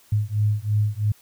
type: beating tone pair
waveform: sine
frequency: 103.9 / 106.9 Hz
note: G#2 / A2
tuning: +1 / -49 cents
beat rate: 3 Hz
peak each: -22 dBFS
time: 0.12-1.12 s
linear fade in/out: 5 ms
effects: white hiss -55 dBFS RMS until 1.21 s